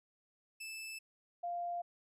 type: tone pair in turn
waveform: sawtooth / sine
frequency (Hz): 2631 / 696.9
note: E7 / F5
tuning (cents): -4 / -4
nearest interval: octave + major seventh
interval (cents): 2300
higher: first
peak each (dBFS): -40 / -36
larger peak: second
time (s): 0.6-0.99 / 1.43-1.82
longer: neither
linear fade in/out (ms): 10
effects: resampled to 32000 Hz